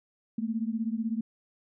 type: beating tone pair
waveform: sine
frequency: 218.9 / 234.9 Hz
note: A3 / A#3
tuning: -9 / +13 cents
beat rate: 16 Hz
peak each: -30 / -32 dBFS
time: 0.38-1.21 s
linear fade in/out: 5 ms
effects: none